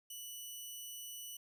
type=tone; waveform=10% pulse; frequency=2960 Hz; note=F#7; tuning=in tune; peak=-37 dBFS; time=0.1-1.37 s; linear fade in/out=5 ms; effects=none